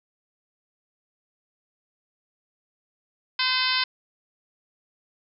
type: harmonic tone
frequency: 513 Hz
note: C5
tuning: 34 cents flat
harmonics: 2 / 3 / 4 / 5 / 6 / 7 / 8 / 9 / 10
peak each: -30 / -30 / -30 / -30 / -30 / -30 / -30 / -30 / -30 dBFS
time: 3.39-3.84 s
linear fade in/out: 5 ms
effects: none